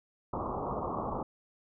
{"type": "low-pass noise", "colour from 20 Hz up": "white", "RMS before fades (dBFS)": -35, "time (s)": [0.33, 1.23], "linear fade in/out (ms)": 5, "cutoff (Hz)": 1200, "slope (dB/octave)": 96, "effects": []}